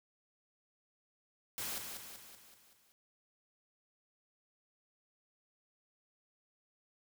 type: noise with echo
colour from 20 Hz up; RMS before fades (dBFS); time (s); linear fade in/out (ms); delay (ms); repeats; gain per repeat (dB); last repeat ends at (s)
white; -40; 1.58-1.78; 0; 190; 6; -5; 2.92
effects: none